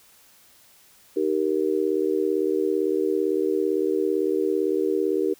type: chord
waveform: sine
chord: Eb major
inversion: none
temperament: just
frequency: 311.1 / 388.9 / 466.7 Hz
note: Eb4 / G4 / Bb4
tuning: 0 / -14 / +2 cents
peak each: -26 / -23 / -26 dBFS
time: 1.16-5.34 s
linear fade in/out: 10 ms
effects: white hiss -55 dBFS RMS until 5.39 s